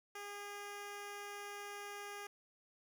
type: tone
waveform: 10% pulse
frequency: 407.6 Hz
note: G#4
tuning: 32 cents flat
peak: -37 dBFS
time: 0.15-2.27 s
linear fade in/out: 5 ms
effects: none